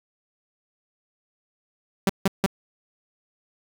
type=tone bursts; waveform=sawtooth; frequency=193.9 Hz; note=G3; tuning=19 cents flat; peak=-13 dBFS; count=3; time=2.07-2.462 s; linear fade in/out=2 ms; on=24 ms; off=160 ms; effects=9-bit